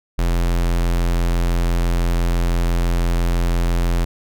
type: tone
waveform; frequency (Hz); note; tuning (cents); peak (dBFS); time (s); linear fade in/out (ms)
square; 42.98; F1; -27; -16; 0.18-4.05; 10
effects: none